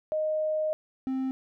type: tone pair in turn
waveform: sine / triangle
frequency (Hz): 620 / 262.9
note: D#5 / C4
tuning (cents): -6 / +8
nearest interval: octave + minor third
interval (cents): 1486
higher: first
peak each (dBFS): -25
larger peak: neither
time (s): 0.12-0.73 / 1.07-1.31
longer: first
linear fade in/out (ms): 0
effects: none